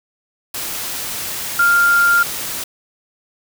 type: tone in noise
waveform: sine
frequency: 1396.9 Hz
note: F6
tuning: in tune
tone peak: -10 dBFS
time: 1.59-2.23 s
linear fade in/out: 5 ms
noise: white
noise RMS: -25 dBFS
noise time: 0.54-2.64 s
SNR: +12 dB
effects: none